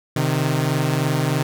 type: tone pair together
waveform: sawtooth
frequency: 130.81 / 154.01 Hz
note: C3 / D#3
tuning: 0 / -17 cents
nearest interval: minor third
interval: 283 cents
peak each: -17 dBFS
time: 0.16-1.43 s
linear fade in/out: 5 ms
effects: none